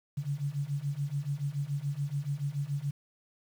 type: beating tone pair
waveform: sine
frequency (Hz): 138.59 / 145.59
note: C#3 / D3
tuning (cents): 0 / -15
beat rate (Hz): 7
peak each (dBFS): -34 / -33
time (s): 0.17-2.91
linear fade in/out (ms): 10
effects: 9-bit